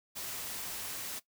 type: noise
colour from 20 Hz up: white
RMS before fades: -40 dBFS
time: 0.15-1.2 s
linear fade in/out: 20 ms
effects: noise-tail reverb RT60 0.1 s tail -17 dB re dry